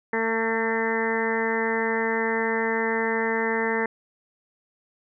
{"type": "harmonic tone", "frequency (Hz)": 225.4, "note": "A3", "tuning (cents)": 42, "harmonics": [1, 2, 3, 4, 5, 6, 7, 8, 9], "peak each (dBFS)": [-30, -26, -37, -30, -37, -38, -35, -29, -32], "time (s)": [0.13, 3.86], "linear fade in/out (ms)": 2, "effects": []}